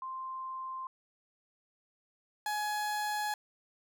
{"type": "tone pair in turn", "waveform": ["sine", "30% pulse"], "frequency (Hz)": [1046.5, 841.1], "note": ["C6", "G#5"], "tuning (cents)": [0, 22], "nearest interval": "major third", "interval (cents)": 378, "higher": "first", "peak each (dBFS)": [-37, -29], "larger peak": "second", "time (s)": [[0.02, 0.87], [2.46, 3.34]], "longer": "second", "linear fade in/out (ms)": 2, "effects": []}